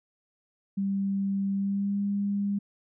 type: tone with pitch glide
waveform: sine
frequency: 196.6 to 201.3 Hz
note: G3 to G3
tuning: +5 to +46 cents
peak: -25 dBFS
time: 0.77-2.59 s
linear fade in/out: 10 ms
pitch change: +41 cents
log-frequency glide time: 1.54-2 s
effects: none